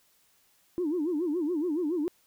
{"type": "tone with vibrato", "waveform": "sine", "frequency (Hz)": 325.4, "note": "E4", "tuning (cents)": -22, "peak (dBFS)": -25, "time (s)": [0.78, 2.08], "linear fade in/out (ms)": 0, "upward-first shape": "sine", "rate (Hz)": 7.1, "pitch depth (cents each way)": 210, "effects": ["tanh soft clip ceiling -22 dBFS", "white hiss -66 dBFS RMS until 2.26 s"]}